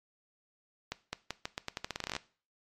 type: accelerating click train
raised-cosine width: 0.2 ms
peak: -17 dBFS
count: 18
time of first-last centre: 0.92-2.165 s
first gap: 210 ms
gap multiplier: 0.84
effects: noise-tail reverb RT60 0.4 s tail -18 dB re dry + MP3 64 kbps